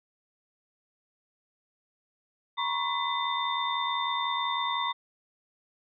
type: tone cluster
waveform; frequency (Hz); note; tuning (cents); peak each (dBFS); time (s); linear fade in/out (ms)
sine; 949 / 1019 / 1105 / 2011 / 3605; A#5 / C6 / C#6 / B6 / A7; +31 / -46 / -6 / +31 / +41; -32 / -36 / -32 / -36 / -33; 2.57-4.93; 20
effects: none